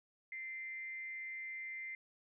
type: tone with amplitude modulation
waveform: sine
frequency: 2081 Hz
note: C7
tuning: 10 cents flat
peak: -40 dBFS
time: 0.32-1.95 s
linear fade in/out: 2 ms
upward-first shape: sine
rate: 282 Hz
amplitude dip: 40%
effects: none